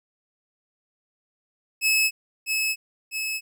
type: tone with echo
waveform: sawtooth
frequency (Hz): 2589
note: E7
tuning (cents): -32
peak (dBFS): -15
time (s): 1.81-2.11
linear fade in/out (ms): 50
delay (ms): 650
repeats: 2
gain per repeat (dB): -4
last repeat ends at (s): 3.41
effects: none